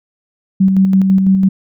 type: tone with tremolo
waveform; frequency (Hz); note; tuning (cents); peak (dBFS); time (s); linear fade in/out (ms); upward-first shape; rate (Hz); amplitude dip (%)
sine; 191.3; G3; -42; -6; 0.6-1.49; 10; square; 6; 35
effects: none